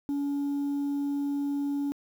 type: tone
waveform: sine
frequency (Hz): 283.8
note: C#4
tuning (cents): +41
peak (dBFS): -24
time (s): 0.09-1.92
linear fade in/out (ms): 0
effects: tanh soft clip ceiling -26 dBFS + 9-bit